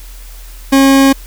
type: tone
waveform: 40% pulse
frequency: 271.7 Hz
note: C#4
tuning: 35 cents flat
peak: -4 dBFS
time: 0.72-1.13 s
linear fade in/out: 10 ms
effects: added 41 Hz sine -29 dBFS peak until 1.26 s + white hiss -39 dBFS RMS until 1.26 s